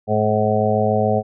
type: harmonic tone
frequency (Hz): 107.1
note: A2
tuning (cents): -46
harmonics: 1 / 2 / 4 / 5 / 6 / 7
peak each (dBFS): -22 / -22 / -22 / -22 / -22 / -22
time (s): 0.07-1.23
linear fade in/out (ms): 50
effects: none